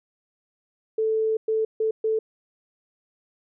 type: tone bursts at uneven times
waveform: sine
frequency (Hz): 440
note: A4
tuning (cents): 0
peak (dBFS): -20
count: 4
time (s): 0.98-1.37 / 1.48-1.65 / 1.8-1.91 / 2.04-2.19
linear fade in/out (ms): 5
effects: none